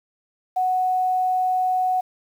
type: tone with quantisation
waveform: sine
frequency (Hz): 740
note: F#5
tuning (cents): 0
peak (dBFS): -18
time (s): 0.56-2.01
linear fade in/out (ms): 10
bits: 8
effects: none